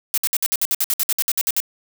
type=noise bursts; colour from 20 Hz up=blue; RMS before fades=-19 dBFS; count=16; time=0.14-1.602 s; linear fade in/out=0 ms; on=37 ms; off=58 ms; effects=none